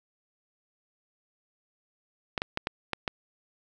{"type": "clicks", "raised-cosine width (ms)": 0.3, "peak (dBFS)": -12, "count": 6, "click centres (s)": [2.378, 2.419, 2.574, 2.671, 2.933, 3.078], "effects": []}